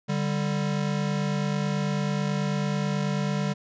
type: tone pair together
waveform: square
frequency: 146.83 / 196 Hz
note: D3 / G3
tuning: 0 / 0 cents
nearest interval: perfect fourth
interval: 500 cents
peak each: -28 dBFS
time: 0.08-3.54 s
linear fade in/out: 20 ms
effects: resampled to 16000 Hz